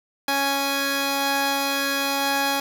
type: tone pair together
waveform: 10% pulse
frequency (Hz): 277.2 / 830.6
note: C#4 / G#5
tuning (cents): 0 / 0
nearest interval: octave + perfect fifth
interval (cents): 1900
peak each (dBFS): -16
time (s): 0.28-2.6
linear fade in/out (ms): 2
effects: none